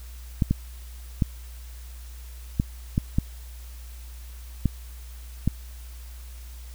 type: clicks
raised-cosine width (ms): 5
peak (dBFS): -8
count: 8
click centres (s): 0.422 / 0.51 / 1.222 / 2.599 / 2.979 / 3.185 / 4.657 / 5.476
effects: added 60 Hz sine -38 dBFS peak until 6.74 s + white hiss -51 dBFS RMS until 6.74 s